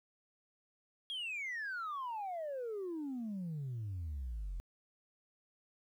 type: exponential sweep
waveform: sine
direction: down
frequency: 3322 to 41.2 Hz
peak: -36 dBFS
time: 1.1-4.6 s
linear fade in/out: 0 ms
effects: tanh soft clip ceiling -36 dBFS + 12-bit